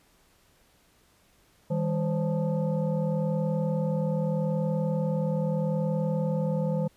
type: tone with frequency modulation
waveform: sine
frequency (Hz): 158.6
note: D#3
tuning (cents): +33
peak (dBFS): -24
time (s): 1.7-6.88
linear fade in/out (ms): 10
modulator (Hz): 358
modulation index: 1.1
effects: pink hiss -63 dBFS RMS until 6.96 s + resampled to 32000 Hz